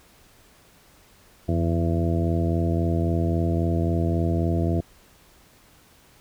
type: harmonic tone with a mistuned harmonic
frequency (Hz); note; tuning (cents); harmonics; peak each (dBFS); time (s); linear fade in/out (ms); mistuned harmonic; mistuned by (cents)
83.7; E2; +27; 1 / 2 / 3 / 4 / 5 / 6 / 7 / 8; -23 / -26 / -30 / -28 / -36 / -36 / -40 / -32; 1.48-4.81; 10; 1; +95
effects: pink hiss -55 dBFS RMS until 6.2 s